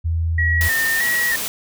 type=tone; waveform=sine; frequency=82.4 Hz; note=E2; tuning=in tune; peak=-17 dBFS; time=0.04-0.69 s; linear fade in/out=20 ms
type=tone with vibrato; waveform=sine; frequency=1864.7 Hz; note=A#6; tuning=in tune; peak=-17 dBFS; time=0.38-1.36 s; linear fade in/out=5 ms; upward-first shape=square; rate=1.6 Hz; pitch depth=45 cents each way
type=noise; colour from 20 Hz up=white; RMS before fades=-25 dBFS; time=0.61-1.48 s; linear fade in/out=0 ms
effects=none